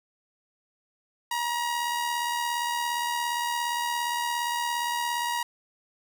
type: tone with amplitude modulation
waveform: sawtooth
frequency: 953 Hz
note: A#5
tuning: 38 cents sharp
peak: -21 dBFS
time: 1.31-5.43 s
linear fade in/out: 5 ms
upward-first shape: sine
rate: 77.3 Hz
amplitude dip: 40%
effects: none